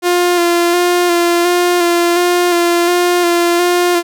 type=tone with vibrato; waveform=sawtooth; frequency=349.2 Hz; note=F4; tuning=in tune; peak=-6 dBFS; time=0.02-4.03 s; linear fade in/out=50 ms; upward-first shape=square; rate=1.4 Hz; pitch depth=21 cents each way; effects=none